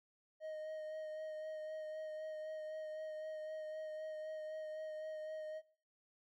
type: tone with vibrato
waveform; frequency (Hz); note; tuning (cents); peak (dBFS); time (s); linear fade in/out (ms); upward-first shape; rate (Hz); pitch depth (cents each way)
triangle; 622.3; D#5; 0; -40; 0.4-5.62; 50; sine; 3.9; 15
effects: noise-tail reverb RT60 0.4 s tail -18 dB re dry + MP3 64 kbps